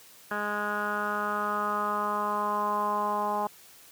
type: tone with low-pass filter sweep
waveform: 10% pulse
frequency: 207.7 Hz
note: G#3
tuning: in tune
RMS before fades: -29 dBFS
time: 0.31-3.47 s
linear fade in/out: 2 ms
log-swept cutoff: 1600 to 930 Hz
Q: 5.6
effects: white hiss -53 dBFS RMS until 3.91 s + high-pass 80 Hz 12 dB/octave